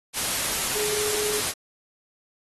sine tone in noise, 421.2 Hz, G#4, 24 cents sharp, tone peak -29 dBFS, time 0.73-1.42 s, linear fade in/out 50 ms, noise white, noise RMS -26 dBFS, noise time 0.13-1.54 s, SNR -6 dB, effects AAC 32 kbps

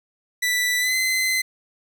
sawtooth tone with pitch glide, 1975.5 to 2049 Hz, B6 to C7, 0 to -37 cents, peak -16 dBFS, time 0.42-1.42 s, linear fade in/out 10 ms, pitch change +63 cents, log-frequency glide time 0.79-0.95 s, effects 9-bit

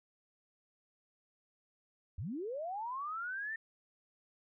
sine linear sweep, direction up, 68 to 1824 Hz, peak -37 dBFS, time 2.18-3.56 s, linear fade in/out 5 ms, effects none

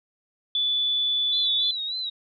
sine tone, 3470 Hz, A7, 25 cents flat, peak -21 dBFS, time 0.55-1.71 s, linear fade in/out 2 ms
sine tone with vibrato, 3900 Hz, B7, 23 cents flat, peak -27 dBFS, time 1.32-2.1 s, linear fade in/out 10 ms, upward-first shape sine, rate 3.4 Hz, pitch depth 78 cents each way
effects none

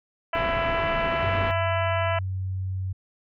harmonic tone, 333.2 Hz, E4, 19 cents sharp, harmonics 2 / 3 / 4 / 5 / 6 / 7 / 8 / 9, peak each -26 / -30 / -32 / -34 / -36 / -37 / -38 / -39 dBFS, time 0.33-2.19 s, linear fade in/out 5 ms
pink low-pass noise, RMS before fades -31 dBFS, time 0.35-1.51 s, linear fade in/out 0 ms, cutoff 2700 Hz, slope 24 dB/octave
sine tone with pitch glide, 95 to 94.18 Hz, F#2 to F#2, +46 to +31 cents, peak -26 dBFS, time 1.22-2.93 s, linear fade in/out 10 ms, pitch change -15 cents, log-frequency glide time 1.48-2.35 s
effects none

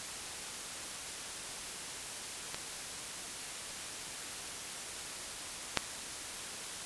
clicks, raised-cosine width 0.2 ms, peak -19 / -8 dBFS, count 2, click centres 2.545 / 5.773 s, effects white hiss -42 dBFS RMS until 6.85 s + resampled to 24000 Hz

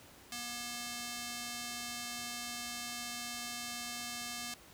square tone with band-pass filter, 240 Hz, B3, 49 cents flat, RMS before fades -42 dBFS, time 0.32-4.54 s, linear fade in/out 2 ms, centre 6400 Hz, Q 0.7, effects pink hiss -57 dBFS RMS until 4.73 s + high-pass 60 Hz 12 dB/octave

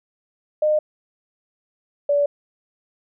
sine tone pair in turn, 610 / 575.8 Hz, D#5 / D5, -34 / -34 cents, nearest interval minor second, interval 100 cents, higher first, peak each -15 dBFS, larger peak neither, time 0.62-0.79 / 2.09-2.26 s, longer neither, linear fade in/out 5 ms, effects none

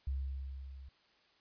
sine tone with level ramp, 67.3 Hz, C2, 49 cents sharp, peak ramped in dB -32 to -48 dBFS, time 0.07-0.89 s, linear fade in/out 5 ms, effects white hiss -69 dBFS RMS until 1.4 s + resampled to 11025 Hz

